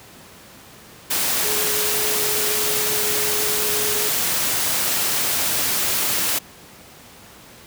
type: tone in noise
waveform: sine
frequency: 422.9 Hz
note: G#4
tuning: 31 cents sharp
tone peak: -28 dBFS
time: 1.44-4.09 s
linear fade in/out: 10 ms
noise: white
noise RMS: -21 dBFS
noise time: 1.1-6.39 s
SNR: -10 dB
effects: pink hiss -44 dBFS RMS until 7.66 s + high-pass 80 Hz 12 dB/octave